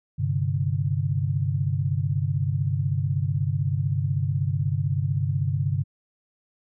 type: chord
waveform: sine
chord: G suspended fourth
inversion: none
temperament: equal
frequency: 98 / 130.81 / 146.83 Hz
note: G2 / C3 / D3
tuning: 0 / 0 / 0 cents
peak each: -26 dBFS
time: 0.18-5.84 s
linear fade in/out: 20 ms
effects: none